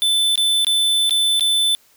square tone with dropouts, 3520 Hz, A7, in tune, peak -15 dBFS, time 0.02-1.75 s, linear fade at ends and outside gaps 0 ms, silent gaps 0.356-0.377 / 0.647-0.668 / 1.095-1.108 / 1.396-1.408 s, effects white hiss -55 dBFS RMS until 1.96 s

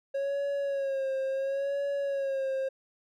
triangle tone with vibrato, 548 Hz, C#5, 20 cents flat, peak -26 dBFS, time 0.14-2.69 s, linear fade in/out 10 ms, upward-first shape sine, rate 0.72 Hz, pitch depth 49 cents each way, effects none

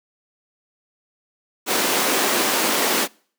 pink high-pass noise, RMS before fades -20 dBFS, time 1.66-3.08 s, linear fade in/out 50 ms, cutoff 250 Hz, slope 24 dB/octave, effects noise-tail reverb RT60 0.5 s tail -26 dB re dry

